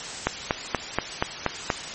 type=click train; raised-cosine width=0.5 ms; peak=-5 dBFS; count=7; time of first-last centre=0.27-1.702 s; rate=4.19 Hz; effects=white hiss -34 dBFS RMS until 1.94 s + MP3 32 kbps